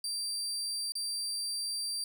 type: tone with dropouts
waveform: 30% pulse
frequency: 4699 Hz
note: D8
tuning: in tune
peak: -30 dBFS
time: 0.04-2.04 s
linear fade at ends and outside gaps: 2 ms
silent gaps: 0.921-0.953 s
effects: none